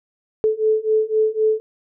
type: beating tone pair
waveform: sine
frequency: 433.1 / 437 Hz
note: A4 / A4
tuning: -27 / -12 cents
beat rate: 3.9 Hz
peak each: -19 / -18 dBFS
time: 0.44-1.6 s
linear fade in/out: 0 ms
effects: none